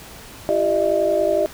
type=tone cluster; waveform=sine; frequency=338 / 391.5 / 606 / 657 Hz; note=E4 / G4 / D#5 / E5; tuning=+43 / -2 / -46 / -6 cents; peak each=-25 / -23 / -18 / -23 dBFS; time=0.49-1.46 s; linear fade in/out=0 ms; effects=pink hiss -40 dBFS RMS until 1.53 s